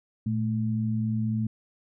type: tone pair together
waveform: sine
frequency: 114.3 / 218 Hz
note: A#2 / A3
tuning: -34 / -16 cents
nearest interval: major seventh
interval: 1118 cents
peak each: -27 dBFS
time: 0.26-1.47 s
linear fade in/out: 5 ms
effects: none